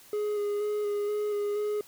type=tone with vibrato; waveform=triangle; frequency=415.3 Hz; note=G#4; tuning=in tune; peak=-25 dBFS; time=0.13-1.81 s; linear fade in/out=2 ms; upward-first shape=square; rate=2.1 Hz; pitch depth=16 cents each way; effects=white hiss -54 dBFS RMS until 1.87 s